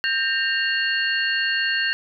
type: tone cluster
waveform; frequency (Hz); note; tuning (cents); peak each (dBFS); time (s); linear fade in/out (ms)
sine; 1575 / 1831 / 2795 / 4339; G6 / A#6 / F7 / C#8; +8 / -32 / +1 / -38; -24 / -25 / -25 / -28; 0.04-1.93; 0
effects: none